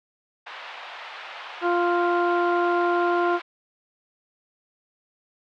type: band-pass noise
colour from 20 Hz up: pink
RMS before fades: -39 dBFS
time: 0.46-3.42 s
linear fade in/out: 10 ms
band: 700 to 3400 Hz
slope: 24 dB/octave
type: harmonic tone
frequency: 349.2 Hz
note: F4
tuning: in tune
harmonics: 1 / 2 / 3 / 4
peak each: -22 / -25 / -27 / -28 dBFS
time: 1.61-3.4 s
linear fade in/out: 50 ms
effects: none